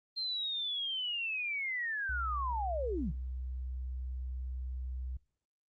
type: linear sweep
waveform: sine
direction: down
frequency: 4186 to 130.81 Hz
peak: -33 dBFS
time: 0.16-3.12 s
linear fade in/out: 20 ms
type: tone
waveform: sine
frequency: 63.5 Hz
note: B1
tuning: 49 cents sharp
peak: -36 dBFS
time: 2.09-5.17 s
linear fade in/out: 5 ms
effects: noise-tail reverb RT60 0.5 s tail -25 dB re dry + Opus 32 kbps